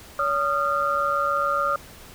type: tone cluster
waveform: sine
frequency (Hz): 567 / 1226 / 1373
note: C#5 / D#6 / F6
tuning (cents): +39 / -26 / -30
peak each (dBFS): -27 / -23 / -25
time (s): 0.19-1.76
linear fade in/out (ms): 2
effects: pink hiss -45 dBFS RMS until 2.14 s